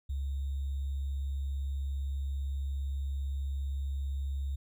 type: tone with sample-and-hold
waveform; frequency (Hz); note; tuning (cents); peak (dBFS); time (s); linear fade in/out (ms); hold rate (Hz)
sine; 68.8; C#2; -12; -31; 0.09-4.56; 10; 3675
effects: none